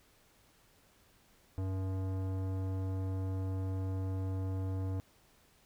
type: tone with tanh clipping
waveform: sine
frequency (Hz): 94.8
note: F#2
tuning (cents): +43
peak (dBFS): -35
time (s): 1.58-5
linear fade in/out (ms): 0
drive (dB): 17
effects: pink hiss -66 dBFS RMS until 5.65 s